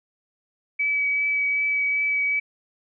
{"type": "tone with vibrato", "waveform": "sine", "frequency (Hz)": 2285, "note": "D7", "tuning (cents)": -48, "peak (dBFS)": -20, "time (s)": [0.79, 2.4], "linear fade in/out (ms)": 10, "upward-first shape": "triangle", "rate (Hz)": 2.6, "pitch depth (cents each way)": 13, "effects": []}